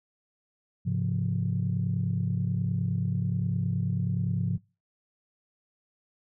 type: chord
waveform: sine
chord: F minor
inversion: first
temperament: equal with one note detuned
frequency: 103.83 / 133.33 / 174.61 Hz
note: Ab2 / C3 / F3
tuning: 0 / +33 / 0 cents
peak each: -29 dBFS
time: 0.85-4.58 s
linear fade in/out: 20 ms
effects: noise-tail reverb RT60 0.3 s tail -24 dB re dry + tanh soft clip ceiling -17 dBFS